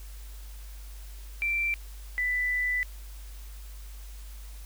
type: tone pair in turn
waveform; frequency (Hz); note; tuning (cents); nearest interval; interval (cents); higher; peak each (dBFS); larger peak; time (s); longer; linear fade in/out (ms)
sine; 2349 / 1987.3; D7 / B6; 0 / +10; minor third; 290; first; -25; neither; 1.42-1.74 / 2.18-2.83; second; 0
effects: added 50 Hz sine -40 dBFS peak until 4.65 s + white hiss -53 dBFS RMS until 4.65 s